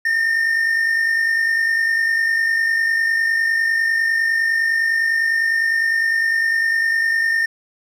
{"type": "tone pair together", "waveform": "triangle", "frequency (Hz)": [1814.8, 1864.7], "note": ["A#6", "A#6"], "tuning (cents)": [-47, 0], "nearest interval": "unison", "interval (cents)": 47, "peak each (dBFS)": [-14, -24], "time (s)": [0.05, 7.46], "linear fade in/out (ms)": 5, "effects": []}